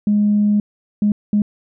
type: tone bursts at uneven times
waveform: sine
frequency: 207.7 Hz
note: G#3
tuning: in tune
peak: -11 dBFS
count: 3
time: 0.07-0.6 / 1.02-1.12 / 1.33-1.42 s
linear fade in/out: 2 ms
effects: tanh soft clip ceiling -7 dBFS